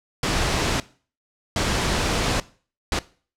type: noise bursts at uneven times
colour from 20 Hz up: pink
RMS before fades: -22 dBFS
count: 3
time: 0.23-0.8 / 1.56-2.4 / 2.92-2.99 s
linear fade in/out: 2 ms
effects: noise-tail reverb RT60 0.4 s tail -19 dB re dry + low-pass 7000 Hz 12 dB/octave